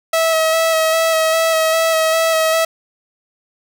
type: tone with vibrato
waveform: sawtooth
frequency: 646 Hz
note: E5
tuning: 35 cents flat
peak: -9 dBFS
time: 0.13-2.65 s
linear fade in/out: 5 ms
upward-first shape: square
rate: 2.5 Hz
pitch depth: 16 cents each way
effects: none